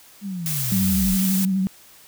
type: linear sweep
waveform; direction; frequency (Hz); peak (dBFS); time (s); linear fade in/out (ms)
sine; down; 207.7 to 33.26; -26; 0.21-1.18; 50
type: noise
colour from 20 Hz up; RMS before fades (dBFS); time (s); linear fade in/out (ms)
blue; -26; 0.46-1.45; 0
type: tone with vibrato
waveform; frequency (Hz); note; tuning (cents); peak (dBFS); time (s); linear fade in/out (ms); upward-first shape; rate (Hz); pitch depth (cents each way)
sine; 190.3; F#3; +49; -18; 0.72-1.67; 0; triangle; 12; 49
effects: white hiss -49 dBFS RMS until 2.07 s